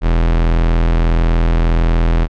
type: tone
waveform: 45% pulse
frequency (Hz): 41.62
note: E1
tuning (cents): +17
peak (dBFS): -10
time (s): 0.01-2.28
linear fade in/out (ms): 50
effects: low-pass 3000 Hz 12 dB/octave

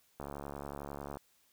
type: click train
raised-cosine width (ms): 1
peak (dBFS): -28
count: 70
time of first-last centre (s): 0.2-1.17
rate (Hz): 71.1
effects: white hiss -70 dBFS RMS until 1.52 s

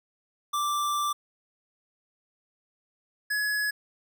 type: tone pair in turn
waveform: square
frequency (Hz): 1174.7 / 1688.9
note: D6 / G#6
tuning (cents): 0 / +29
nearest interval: tritone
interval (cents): 629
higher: second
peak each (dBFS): -26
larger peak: neither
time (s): 0.53-1.13 / 3.3-3.71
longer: first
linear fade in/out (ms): 10
effects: none

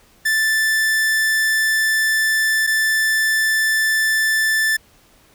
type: tone pair in turn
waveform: 45% pulse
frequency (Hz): 1761 / 1761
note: A6 / A6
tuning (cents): +1 / +1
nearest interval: unison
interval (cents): 0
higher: neither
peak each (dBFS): -15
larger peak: neither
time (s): 0.25-2.67 / 2.67-4.77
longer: first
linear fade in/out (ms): 10
effects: pink hiss -53 dBFS RMS until 5.34 s

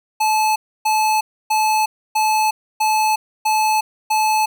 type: tone bursts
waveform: square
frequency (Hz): 865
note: A5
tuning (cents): -30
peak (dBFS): -15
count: 7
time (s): 0.2-4.46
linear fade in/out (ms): 10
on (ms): 360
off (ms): 290
effects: none

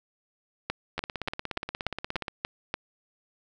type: two click trains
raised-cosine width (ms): 0.3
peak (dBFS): -16 / -12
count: 23 / 8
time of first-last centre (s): 0.98-2.282 / 0.7-2.741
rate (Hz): 16.9 / 3.43
effects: none

